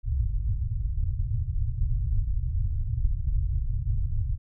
pink low-pass noise, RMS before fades -26 dBFS, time 0.03-4.38 s, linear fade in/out 50 ms, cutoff 120 Hz, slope 48 dB/octave, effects none

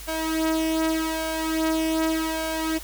sawtooth tone with flanger, 320 Hz, D#4, 49 cents sharp, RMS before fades -25 dBFS, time 0.07-2.79 s, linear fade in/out 20 ms, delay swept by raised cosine 1.8 to 3.5 ms, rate 0.84 Hz, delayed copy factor +0.7, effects added 50 Hz sine -40 dBFS peak until 2.83 s + white hiss -41 dBFS RMS until 2.83 s

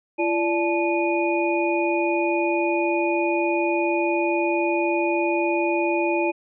sine tone cluster, 341.5 / 585 / 868 / 2459 Hz, F4 / D5 / A5 / D#7, -39 / -7 / -24 / -21 cents, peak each -22 / -26 / -27 / -27 dBFS, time 0.18-6.32 s, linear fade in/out 20 ms, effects none

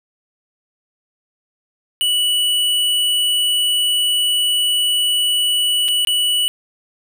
square tone with dropouts, 2950 Hz, F#7, 6 cents flat, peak -15 dBFS, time 2.01-6.48 s, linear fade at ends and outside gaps 0 ms, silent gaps 5.882-5.886 / 6.049-6.072 s, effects none

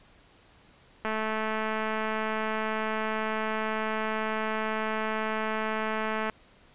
click train, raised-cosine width 0.5 ms, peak -16 dBFS, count 1145, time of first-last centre 1.05-6.298 s, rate 218 Hz, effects pink hiss -58 dBFS RMS until 6.74 s + resampled to 8000 Hz

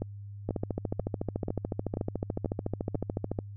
two click trains, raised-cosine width 2 ms, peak -18 / -17 dBFS, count 7 / 41, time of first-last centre 0.02-2.947 / 0.49-3.389 s, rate 2.05 / 13.8 Hz, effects added 101 Hz sine -40 dBFS peak until 3.56 s

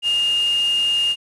sine tone in noise, 2830 Hz, F7, 22 cents sharp, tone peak -16 dBFS, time 0.02-1.16 s, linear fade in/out 50 ms, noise white, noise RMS -34 dBFS, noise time 0.02-1.16 s, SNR +15 dB, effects resampled to 24000 Hz

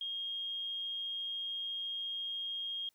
sine tone, 3243 Hz, G#7, 42 cents flat, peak -36 dBFS, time 0.01-2.89 s, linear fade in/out 2 ms, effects white hiss -75 dBFS RMS until 2.94 s

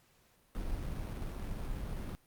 brown noise with sample-and-hold, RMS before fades -38 dBFS, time 0.55-2.15 s, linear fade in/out 0 ms, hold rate 4900 Hz, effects pink hiss -68 dBFS RMS until 2.26 s + Opus 48 kbps

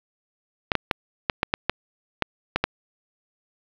clicks, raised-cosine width 0.3 ms, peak -3 dBFS, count 10, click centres 0.718 / 0.753 / 0.912 / 1.298 / 1.431 / 1.539 / 1.696 / 2.223 / 2.56 / 2.64 s, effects low-pass 4000 Hz 12 dB/octave + 7-bit

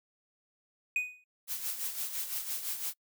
triangle tone with exponential decay, 2488 Hz, D#7, 1 cent flat, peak -23 dBFS, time 0.96-1.24 s, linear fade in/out 2 ms, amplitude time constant 59 ms
blue noise with tremolo, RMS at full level -34 dBFS, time 1.47-2.94 s, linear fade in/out 50 ms, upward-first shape sine, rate 5.9 Hz, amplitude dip 60%
effects noise-tail reverb RT60 0.1 s tail -26 dB re dry

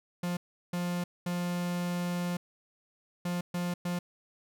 45% pulse tone bursts at uneven times, 176 Hz, F3, 14 cents sharp, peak -30 dBFS, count 6, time 0.23-0.37 / 0.73-1.04 / 1.26-2.37 / 3.25-3.41 / 3.54-3.74 / 3.85-3.99 s, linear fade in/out 5 ms, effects none

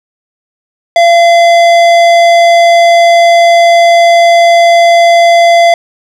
sine tone with tanh clipping, 683 Hz, F5, 39 cents flat, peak -4 dBFS, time 0.96-5.74 s, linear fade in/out 2 ms, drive 16 dB, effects none

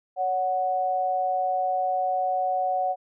sine tone pair together, 560.5 / 740 Hz, C#5 / F#5, +19 / 0 cents, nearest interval perfect fourth, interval 481 cents, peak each -29 / -23 dBFS, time 0.16-2.96 s, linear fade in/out 50 ms, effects none

